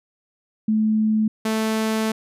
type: tone pair in turn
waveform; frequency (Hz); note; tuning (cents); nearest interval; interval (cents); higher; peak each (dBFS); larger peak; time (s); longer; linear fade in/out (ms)
sine / sawtooth; 216.8 / 219.8; A3 / A3; -25 / -2; unison; 23; second; -16; neither; 0.68-1.28 / 1.45-2.12; second; 5
effects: resampled to 32000 Hz